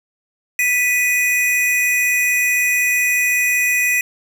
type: tone pair together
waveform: square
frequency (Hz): 1975.5 / 2489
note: B6 / D#7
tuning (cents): 0 / 0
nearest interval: major third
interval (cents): 400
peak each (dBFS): -19 / -17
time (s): 0.59-4.01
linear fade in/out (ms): 2
effects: none